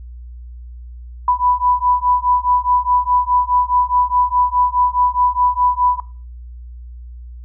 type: beating tone pair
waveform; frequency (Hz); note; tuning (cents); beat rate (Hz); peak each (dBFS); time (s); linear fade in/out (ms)
sine; 987.8 / 992.6; B5 / B5; 0 / +8; 4.8; -16; 1.28-6; 2
effects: noise-tail reverb RT60 0.4 s tail -19 dB re dry + added 60 Hz sine -31 dBFS peak until 7.44 s